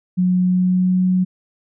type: tone with pitch glide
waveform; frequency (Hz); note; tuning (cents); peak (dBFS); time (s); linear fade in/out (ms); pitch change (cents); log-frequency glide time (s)
sine; 181.9 to 184.01; F#3 to F#3; -29 to -9; -13; 0.17-1.25; 20; +20; 0.41-1.03
effects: none